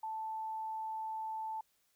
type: tone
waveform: sine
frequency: 880 Hz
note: A5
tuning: in tune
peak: -37 dBFS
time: 0.03-1.61 s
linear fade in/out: 5 ms
effects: white hiss -75 dBFS RMS until 1.95 s